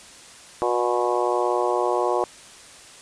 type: harmonic tone with a mistuned harmonic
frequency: 121.3 Hz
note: B2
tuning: 31 cents flat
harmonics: 3 / 4 / 5 / 6 / 7 / 8 / 9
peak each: -25 / -26 / -27 / -28 / -28 / -29 / -30 dBFS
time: 0.62-2.24 s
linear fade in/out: 0 ms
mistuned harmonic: 8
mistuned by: +30 cents
effects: white hiss -45 dBFS RMS until 3.01 s + resampled to 22050 Hz